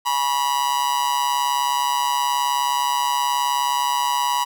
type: tone with amplitude modulation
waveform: 45% pulse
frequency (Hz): 974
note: B5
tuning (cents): -24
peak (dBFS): -15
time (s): 0.05-4.45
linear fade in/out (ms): 20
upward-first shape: sine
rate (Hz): 139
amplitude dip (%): 80
effects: none

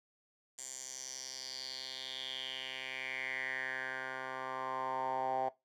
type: tone with band-pass filter sweep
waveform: 10% pulse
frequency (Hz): 130.81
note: C3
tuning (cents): 0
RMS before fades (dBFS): -40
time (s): 0.58-5.49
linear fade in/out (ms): 5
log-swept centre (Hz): 7500 to 750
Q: 5.3
effects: noise-tail reverb RT60 0.2 s tail -18 dB re dry

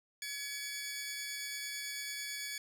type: tone pair together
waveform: 15% pulse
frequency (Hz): 1698 / 2267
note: G#6 / C#7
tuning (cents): +38 / +38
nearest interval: perfect fourth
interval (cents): 500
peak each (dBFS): -37 / -34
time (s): 0.22-2.58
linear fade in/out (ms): 2
effects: none

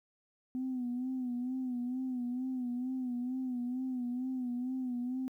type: tone with vibrato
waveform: sine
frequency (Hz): 251.5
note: B3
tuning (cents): +32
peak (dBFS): -32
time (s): 0.55-5.28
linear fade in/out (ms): 0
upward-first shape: sine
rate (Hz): 2.2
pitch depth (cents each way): 63
effects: tanh soft clip ceiling -29 dBFS + 12-bit

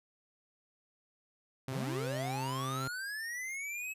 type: tone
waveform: sawtooth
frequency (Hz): 132.1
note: C3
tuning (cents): +17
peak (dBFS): -32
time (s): 1.68-2.88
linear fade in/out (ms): 2
type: linear sweep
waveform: square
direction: up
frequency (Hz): 100.1 to 2598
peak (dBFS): -38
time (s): 1.71-3.94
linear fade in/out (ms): 20
effects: resampled to 32000 Hz

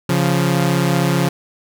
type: tone pair together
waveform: sawtooth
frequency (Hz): 139.12 / 174.61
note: C#3 / F3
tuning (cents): +7 / 0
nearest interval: major third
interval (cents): 393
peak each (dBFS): -13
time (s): 0.09-1.29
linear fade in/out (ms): 5
effects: none

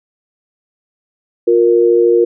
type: tone pair together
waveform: sine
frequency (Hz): 354.3 / 467.6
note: F4 / A#4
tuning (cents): +25 / +5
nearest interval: perfect fourth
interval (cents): 480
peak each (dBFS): -10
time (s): 1.47-2.25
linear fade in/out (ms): 10
effects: none

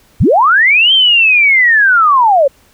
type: linear two-way sweep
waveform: sine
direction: up then down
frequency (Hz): 46.01 to 3180 to 521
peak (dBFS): -5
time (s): 0.2-2.48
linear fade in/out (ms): 10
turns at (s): 0.93
effects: pink hiss -49 dBFS RMS until 2.73 s

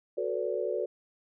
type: chord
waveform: sine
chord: B minor seventh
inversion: second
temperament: equal with one note detuned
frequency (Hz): 370 / 440 / 493.9 / 574.9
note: F#4 / A4 / B4 / D5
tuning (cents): 0 / 0 / 0 / -37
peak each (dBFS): -34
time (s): 0.17-0.86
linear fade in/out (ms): 10
effects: none

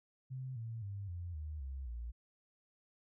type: tone with pitch steps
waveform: sine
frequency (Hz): 130 / 113.83 / 99.67 / 87.27 / 76.41 / 66.9 / 58.58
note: C3 / A#2 / G2 / F2 / D#2 / C2 / A#1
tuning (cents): -11 / -41 / +29 / -1 / -31 / +39 / +9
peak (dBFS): -40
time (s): 0.3-2.12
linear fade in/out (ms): 20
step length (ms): 260
effects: none

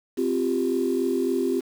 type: chord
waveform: sine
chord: C suspended fourth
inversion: none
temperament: just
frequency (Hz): 261.6 / 348.8 / 392.4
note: C4 / F4 / G4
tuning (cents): 0 / -2 / +2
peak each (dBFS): -25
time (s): 0.17-1.61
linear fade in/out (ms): 20
effects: tanh soft clip ceiling -13 dBFS + 7-bit

